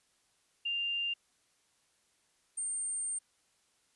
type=tone pair in turn; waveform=sine; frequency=2794 / 8726 Hz; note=F7 / C#9; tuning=0 / -28 cents; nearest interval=octave + minor sixth; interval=1972 cents; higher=second; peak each=-31 / -33 dBFS; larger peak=first; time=0.65-1.14 / 2.57-3.19 s; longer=second; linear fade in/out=10 ms; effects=white hiss -72 dBFS RMS until 3.95 s + resampled to 24000 Hz